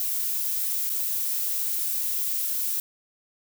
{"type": "noise with dropouts", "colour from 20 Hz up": "violet", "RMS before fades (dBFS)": -27, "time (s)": [0, 2.8], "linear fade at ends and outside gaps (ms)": 1, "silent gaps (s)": [0.894, 0.899], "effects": []}